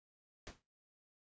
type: noise with exponential decay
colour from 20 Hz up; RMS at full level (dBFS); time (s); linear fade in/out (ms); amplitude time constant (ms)
pink; -44; 0.47-0.62; 0; 31
effects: noise-tail reverb RT60 0.3 s tail -24 dB re dry + resampled to 16000 Hz